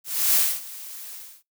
blue noise with ADSR envelope, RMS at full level -18 dBFS, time 0.04-1.43 s, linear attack 310 ms, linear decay 250 ms, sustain -20 dB, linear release 280 ms, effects noise-tail reverb RT60 0.2 s tail -24 dB re dry

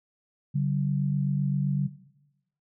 sine tone pair together, 142.6 / 190.35 Hz, C#3 / F#3, +49 / +49 cents, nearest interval perfect fourth, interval 500 cents, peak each -23 / -30 dBFS, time 0.54-1.88 s, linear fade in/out 20 ms, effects noise-tail reverb RT60 1.0 s tail -17 dB re dry

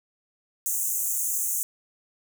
pink high-pass noise, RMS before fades -27 dBFS, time 0.66-1.63 s, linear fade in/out 0 ms, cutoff 6300 Hz, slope 96 dB/octave, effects none

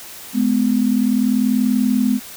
sine tone pair together, 212.5 / 252.9 Hz, G#3 / B3, +40 / +41 cents, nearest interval minor third, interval 301 cents, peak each -17 / -16 dBFS, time 0.33-2.2 s, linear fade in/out 50 ms, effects white hiss -36 dBFS RMS until 2.36 s

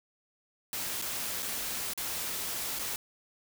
white noise with dropouts, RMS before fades -35 dBFS, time 0.73-2.96 s, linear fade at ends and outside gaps 1 ms, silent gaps 1.016-1.022 / 1.423-1.427 / 1.935-1.976 / 2.789-2.793 s, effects none

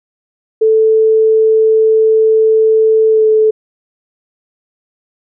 sine tone with pitch glide, 440 to 434.9 Hz, A4 to A4, 0 to -20 cents, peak -6 dBFS, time 0.61-3.51 s, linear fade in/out 10 ms, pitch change -20 cents, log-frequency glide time 3.09-3.26 s, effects none

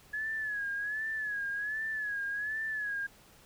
sine tone with vibrato, 1693 Hz, G#6, 33 cents sharp, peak -32 dBFS, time 0.13-3.07 s, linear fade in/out 10 ms, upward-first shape sine, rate 1.3 Hz, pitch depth 81 cents each way, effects pink hiss -59 dBFS RMS until 3.45 s

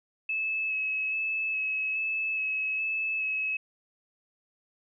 sine tone with vibrato, 2591 Hz, E7, 30 cents flat, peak -27 dBFS, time 0.29-3.57 s, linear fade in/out 5 ms, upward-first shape square, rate 1.2 Hz, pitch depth 12 cents each way, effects none

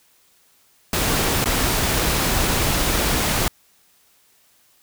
pink noise with dropouts, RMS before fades -20 dBFS, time 0.93-3.48 s, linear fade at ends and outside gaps 2 ms, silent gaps 1.443-1.457 s, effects white hiss -58 dBFS RMS until 4.82 s

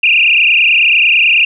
sine tone with frequency modulation, 2600 Hz, E7, 24 cents flat, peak -6 dBFS, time 0.03-1.45 s, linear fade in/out 5 ms, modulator 29.1 Hz, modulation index 7.5, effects none

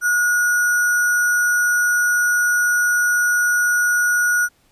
sine tone with sample-and-hold, 1448 Hz, F#6, 38 cents flat, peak -14 dBFS, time 0.01-4.49 s, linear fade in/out 50 ms, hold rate 7350 Hz, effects pink hiss -59 dBFS RMS until 4.71 s + resampled to 32000 Hz

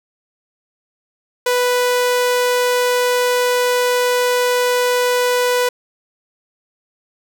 sawtooth tone, 493.9 Hz, B4, in tune, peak -10 dBFS, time 1.46-5.69 s, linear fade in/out 5 ms, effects none

